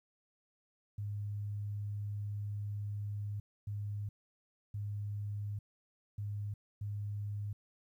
sine tone bursts at uneven times, 103 Hz, G#2, 14 cents flat, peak -36 dBFS, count 5, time 0.98-3.4 / 3.67-4.09 / 4.74-5.59 / 6.18-6.54 / 6.81-7.53 s, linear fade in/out 5 ms, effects 12-bit

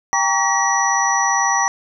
sine tone cluster, 791 / 929 / 1132 / 1915 / 5880 Hz, G5 / A#5 / C#6 / A#6 / F#8, +15 / -6 / +36 / +46 / -12 cents, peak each -21 dBFS, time 0.13-1.68 s, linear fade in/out 0 ms, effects none

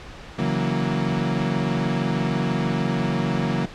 35% pulse chord, F# dominant seventh, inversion second, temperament equal, 138.59 / 164.81 / 185 / 233.1 Hz, C#3 / E3 / F#3 / A#3, 0 / 0 / 0 / 0 cents, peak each -25 dBFS, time 0.38-3.66 s, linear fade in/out 10 ms, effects pink hiss -40 dBFS RMS until 3.74 s + low-pass 4000 Hz 12 dB/octave

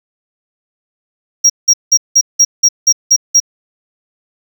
triangle tone bursts, 5640 Hz, F8, 16 cents sharp, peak -3 dBFS, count 9, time 1.44-3.402 s, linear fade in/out 10 ms, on 58 ms, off 180 ms, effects none

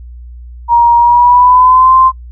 sine tone with pitch glide, 945 to 1042.5 Hz, A#5 to C6, +23 to -7 cents, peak -3 dBFS, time 0.68-2.12 s, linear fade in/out 50 ms, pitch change +170 cents, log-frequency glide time 0.98-1.94 s, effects noise-tail reverb RT60 0.1 s tail -24 dB re dry + added 60 Hz sine -27 dBFS peak until 2.31 s

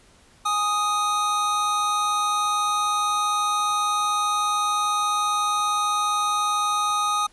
square tone pair together, 830.6 / 1244.5 Hz, G#5 / D#6, 0 / 0 cents, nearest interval perfect fifth, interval 700 cents, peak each -29 / -22 dBFS, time 0.45-7.27 s, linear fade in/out 10 ms, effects pink hiss -55 dBFS RMS until 7.32 s + resampled to 24000 Hz

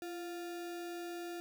sine tone with sample-and-hold, 343.2 Hz, F4, 30 cents flat, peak -40 dBFS, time 0.02-1.4 s, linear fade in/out 0 ms, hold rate 1050 Hz, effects none

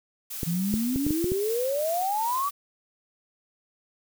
blue noise with tremolo, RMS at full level -35 dBFS, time 0.3-2.51 s, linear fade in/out 10 ms, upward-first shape sine, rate 2.6 Hz, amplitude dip 25%
clicks, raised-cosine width 3 ms, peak -16 dBFS, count 7, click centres 0.432 / 0.74 / 0.96 / 1.066 / 1.107 / 1.243 / 1.319 s
sine exponential sweep, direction up, 162.6 to 1174.7 Hz, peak -24 dBFS, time 0.46-2.5 s, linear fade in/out 20 ms
effects none

